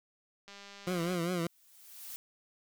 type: click train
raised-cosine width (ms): 0.2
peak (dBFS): -33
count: 135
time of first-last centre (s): 0.48-1.15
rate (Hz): 200
type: tone with vibrato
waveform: 20% pulse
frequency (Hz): 174.61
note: F3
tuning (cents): 0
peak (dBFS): -26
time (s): 0.87-1.47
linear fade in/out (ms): 2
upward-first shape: triangle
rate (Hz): 5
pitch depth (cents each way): 110
type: noise with exponential growth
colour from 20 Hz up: blue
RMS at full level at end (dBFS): -42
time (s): 1.19-2.16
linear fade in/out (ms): 0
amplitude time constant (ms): 210
effects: none